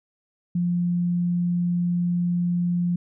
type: tone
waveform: sine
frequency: 175.1 Hz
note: F3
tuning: 5 cents sharp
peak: -20 dBFS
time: 0.55-2.96 s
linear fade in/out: 5 ms
effects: none

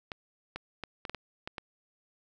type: clicks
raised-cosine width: 0.3 ms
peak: -21 dBFS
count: 8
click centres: 0.118 / 0.56 / 0.837 / 1.052 / 1.096 / 1.147 / 1.475 / 1.582 s
effects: none

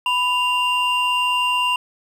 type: tone pair together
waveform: triangle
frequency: 993 / 2789 Hz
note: B5 / F7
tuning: +9 / -3 cents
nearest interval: octave + tritone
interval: 1788 cents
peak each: -18 dBFS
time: 0.06-1.76 s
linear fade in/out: 2 ms
effects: none

